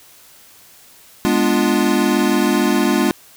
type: chord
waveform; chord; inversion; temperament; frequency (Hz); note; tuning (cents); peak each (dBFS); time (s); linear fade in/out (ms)
square; G# diminished seventh; none; equal; 207.7 / 246.9 / 293.7 / 349.2; G#3 / B3 / D4 / F4; 0 / 0 / 0 / 0; -20; 1.25-3.11; 0
effects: white hiss -46 dBFS RMS until 3.36 s